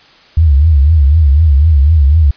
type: tone with vibrato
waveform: sine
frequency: 74.7 Hz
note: D2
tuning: 30 cents sharp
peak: -4 dBFS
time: 0.37-2.31 s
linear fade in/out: 5 ms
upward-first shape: triangle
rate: 4 Hz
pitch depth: 210 cents each way
effects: white hiss -43 dBFS RMS until 2.36 s + resampled to 11025 Hz